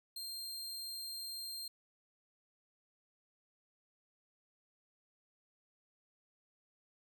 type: tone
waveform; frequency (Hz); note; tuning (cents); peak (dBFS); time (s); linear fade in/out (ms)
sawtooth; 4186; C8; 0; -39; 0.16-1.68; 5
effects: 13-bit